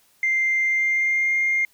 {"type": "tone with pitch glide", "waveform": "sine", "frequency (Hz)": [2093, 2117], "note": ["C7", "C7"], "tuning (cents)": [0, 20], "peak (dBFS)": -17, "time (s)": [0.23, 1.65], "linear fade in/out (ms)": 2, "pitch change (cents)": 20, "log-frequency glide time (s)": [0.65, 1.33], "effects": ["tanh soft clip ceiling -14 dBFS", "white hiss -60 dBFS RMS until 1.73 s"]}